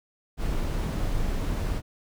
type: noise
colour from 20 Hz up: brown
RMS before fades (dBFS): -27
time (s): 0.37-1.82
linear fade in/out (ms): 50
effects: none

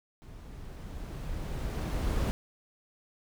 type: noise with level ramp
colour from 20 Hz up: brown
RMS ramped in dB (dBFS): -48 to -27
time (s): 0.22-2.31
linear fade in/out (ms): 0
effects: none

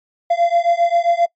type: beating tone pair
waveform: triangle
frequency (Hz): 683 / 690.5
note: F5 / F5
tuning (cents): -39 / -20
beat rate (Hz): 7.5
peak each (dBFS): -14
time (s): 0.3-1.26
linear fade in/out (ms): 10
effects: noise-tail reverb RT60 0.1 s tail -23 dB re dry + MP3 32 kbps

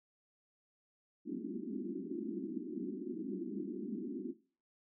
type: band-pass noise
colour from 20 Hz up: white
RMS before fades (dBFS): -41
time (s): 1.25-4.34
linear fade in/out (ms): 50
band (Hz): 190 to 370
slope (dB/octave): 96
effects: noise-tail reverb RT60 0.4 s tail -18 dB re dry

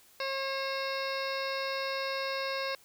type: harmonic tone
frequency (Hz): 540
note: C#5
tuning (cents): -45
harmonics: 1 / 2 / 3 / 4 / 5 / 7 / 8 / 9 / 10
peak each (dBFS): -35 / -38 / -40 / -41 / -42 / -43 / -44 / -45 / -45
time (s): 0.2-2.75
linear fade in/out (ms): 2
effects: white hiss -60 dBFS RMS until 2.84 s

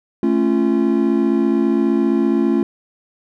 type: chord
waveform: triangle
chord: A augmented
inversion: none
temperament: just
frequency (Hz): 220 / 275 / 343.8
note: A3 / C#4 / E#4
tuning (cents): 0 / -14 / -27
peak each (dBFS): -16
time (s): 0.23-2.63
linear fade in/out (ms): 2
effects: none

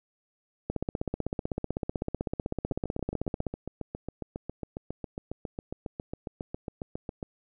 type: two click trains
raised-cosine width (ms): 2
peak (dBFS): -16 / -21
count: 45 / 34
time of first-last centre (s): 0.7-3.467 / 2.72-7.228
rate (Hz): 15.9 / 7.32
effects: none

